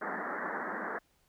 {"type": "band-pass noise", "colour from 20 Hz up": "white", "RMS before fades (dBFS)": -37, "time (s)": [0.01, 0.99], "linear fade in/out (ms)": 10, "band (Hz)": [180, 1900], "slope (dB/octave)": 96, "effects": ["pink hiss -71 dBFS RMS until 1.28 s"]}